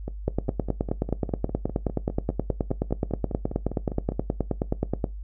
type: two click trains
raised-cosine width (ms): 2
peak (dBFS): -18 / -10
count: 21 / 46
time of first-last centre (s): 0.08-4.12 / 0.28-5.042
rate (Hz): 4.95 / 9.45
effects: noise-tail reverb RT60 0.2 s tail -19 dB re dry + added 50 Hz sine -33 dBFS peak until 5.23 s